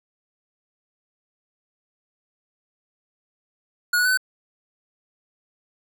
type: tone with pitch steps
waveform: square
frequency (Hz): 1448 / 1469 / 1505 / 1516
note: F#6 / F#6 / F#6 / F#6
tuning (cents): -38 / -13 / +29 / +42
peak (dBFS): -18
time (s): 3.93-4.174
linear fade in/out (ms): 5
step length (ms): 61
effects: none